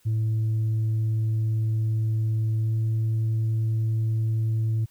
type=tone with pitch glide; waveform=sine; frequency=110.3 to 111.2 Hz; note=A2 to A2; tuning=+5 to +19 cents; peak=-19 dBFS; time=0.05-4.86 s; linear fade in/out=20 ms; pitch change=+14 cents; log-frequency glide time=2.6-2.73 s; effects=tanh soft clip ceiling -20 dBFS + white hiss -62 dBFS RMS until 4.9 s